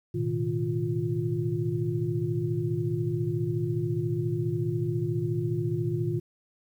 sine tone cluster, 112 / 126.3 / 156.6 / 350.5 Hz, A2 / B2 / D#3 / F4, +31 / +39 / +11 / +6 cents, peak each -31 dBFS, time 0.14-6.2 s, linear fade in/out 10 ms, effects 10-bit

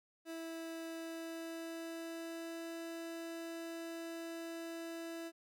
30% pulse tone with pitch glide, 328.2 to 332 Hz, E4 to E4, -8 to +12 cents, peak -40 dBFS, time 0.25-5.32 s, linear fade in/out 50 ms, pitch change +20 cents, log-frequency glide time 0.94-2.74 s, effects none

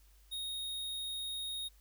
square tone, 3733 Hz, A#7, 2 cents sharp, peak -38 dBFS, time 0.31-1.69 s, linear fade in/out 20 ms, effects added 50 Hz sine -60 dBFS peak until 1.8 s + white hiss -69 dBFS RMS until 1.8 s

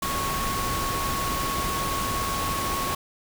sine tone in noise, 1103 Hz, C#6, 9 cents flat, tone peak -28 dBFS, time 0.02-2.95 s, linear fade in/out 5 ms, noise pink, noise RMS -29 dBFS, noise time 0.02-2.95 s, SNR -2 dB, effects none

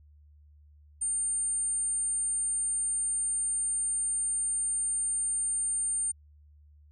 sine tone, 9000 Hz, C#9, 25 cents sharp, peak -27 dBFS, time 1.01-6.12 s, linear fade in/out 10 ms, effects added 74 Hz sine -54 dBFS peak until 6.91 s

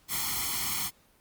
white noise with comb filter, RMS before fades -31 dBFS, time 0.08-0.91 s, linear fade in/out 50 ms, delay 0.93 ms, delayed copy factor +0.95, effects pink hiss -63 dBFS RMS until 1.2 s + Opus 48 kbps

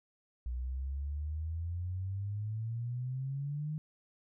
sine exponential sweep, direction up, 60 to 155.56 Hz, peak -34 dBFS, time 0.46-3.78 s, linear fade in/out 0 ms, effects none

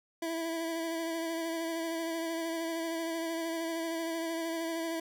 25% pulse tone with vibrato, 329.6 Hz, E4, in tune, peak -29 dBFS, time 0.22-5 s, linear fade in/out 5 ms, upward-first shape sine, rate 13 Hz, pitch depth 25 cents each way, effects none

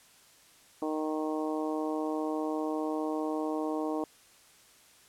harmonic tone, 155.1 Hz, D#3, 5 cents flat, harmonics 2 / 3 / 4 / 5 / 6 / 7, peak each -32 / -36 / -38 / -40 / -42 / -43 dBFS, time 0.82-4.04 s, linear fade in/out 2 ms, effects white hiss -59 dBFS RMS until 5.08 s + low-pass 11000 Hz 12 dB/octave

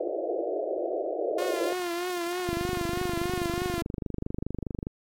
white band-pass noise, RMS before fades -30 dBFS, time 0-1.73 s, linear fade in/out 2 ms, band 320 to 690 Hz, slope 96 dB/octave
sawtooth tone with vibrato, 352.4 Hz, F4, 16 cents sharp, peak -25 dBFS, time 1.38-3.82 s, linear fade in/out 5 ms, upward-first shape triangle, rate 3.2 Hz, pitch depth 67 cents each way
click train, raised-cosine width 3 ms, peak -19 dBFS, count 60, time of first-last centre 2.49-4.869 s, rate 24.8 Hz
effects AAC 64 kbps

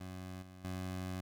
20% pulse tone with level steps, 92.5 Hz, F#2, in tune, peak -39 / -47 / -34 dBFS, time 0-1.21 s, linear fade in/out 10 ms, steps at 0.42 / 0.64 s, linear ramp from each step 5 ms, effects none

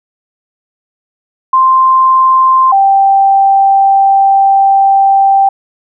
sine tone pair in turn, 1046.5 / 784 Hz, C6 / G5, 0 / 0 cents, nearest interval perfect fourth, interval 500 cents, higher first, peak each -4 dBFS, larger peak neither, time 1.53-2.72 / 2.72-5.49 s, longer second, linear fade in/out 5 ms, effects none

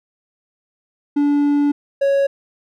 triangle tone pair in turn, 288.8 / 554.4 Hz, D4 / C#5, -29 / 0 cents, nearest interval major seventh, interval 1129 cents, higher second, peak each -11 dBFS, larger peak neither, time 1.16-1.72 / 2.01-2.27 s, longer first, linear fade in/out 10 ms, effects none

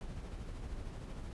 brown noise with tremolo, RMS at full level -42 dBFS, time 0.01-1.33 s, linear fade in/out 0 ms, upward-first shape sine, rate 13 Hz, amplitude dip 35%, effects resampled to 24000 Hz

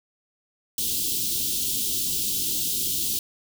white band-stop noise, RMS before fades -26 dBFS, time 0.78-3.19 s, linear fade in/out 2 ms, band 400 to 3000 Hz, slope 48 dB/octave, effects none

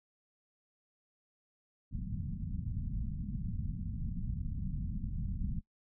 pink low-pass noise, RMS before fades -37 dBFS, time 1.91-5.61 s, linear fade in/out 20 ms, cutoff 220 Hz, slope 48 dB/octave, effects noise-tail reverb RT60 0.1 s tail -21 dB re dry

